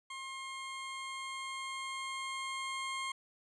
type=tone with level ramp; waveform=20% pulse; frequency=1068 Hz; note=C6; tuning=35 cents sharp; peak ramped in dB=-37 to -31 dBFS; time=0.1-3.12 s; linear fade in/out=5 ms; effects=resampled to 22050 Hz + 12-bit